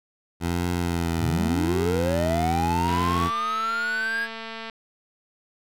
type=tone with vibrato; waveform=15% pulse; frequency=85 Hz; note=F2; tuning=46 cents flat; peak=-17 dBFS; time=0.4-3.31 s; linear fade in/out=50 ms; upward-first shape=triangle; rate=0.86 Hz; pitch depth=67 cents each way
type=linear sweep; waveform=triangle; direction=up; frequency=68.9 to 1661.2 Hz; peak=-22 dBFS; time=1.16-4.28 s; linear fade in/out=50 ms
type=click train; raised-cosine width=0.3 ms; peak=-20 dBFS; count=410; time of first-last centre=2.88-4.698 s; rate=225 Hz
effects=none